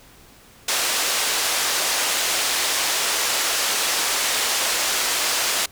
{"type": "band-pass noise", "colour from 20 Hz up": "white", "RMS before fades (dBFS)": -22, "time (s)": [0.68, 5.66], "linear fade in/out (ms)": 5, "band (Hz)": [420, 7700], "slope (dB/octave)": 12, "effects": ["pink hiss -49 dBFS RMS until 5.71 s"]}